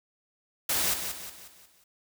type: noise with echo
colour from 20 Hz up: white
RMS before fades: -27 dBFS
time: 0.69-0.94 s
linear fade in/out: 5 ms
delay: 180 ms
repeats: 5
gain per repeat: -7 dB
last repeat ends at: 1.84 s
effects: none